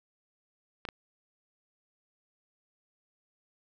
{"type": "clicks", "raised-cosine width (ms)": 0.3, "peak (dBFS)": -20, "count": 2, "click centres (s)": [0.852, 0.888], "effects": []}